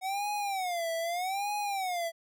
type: tone with vibrato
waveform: square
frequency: 740 Hz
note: F#5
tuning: in tune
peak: -31 dBFS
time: 0.01-2.12 s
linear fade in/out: 50 ms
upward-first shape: sine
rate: 0.81 Hz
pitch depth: 200 cents each way
effects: none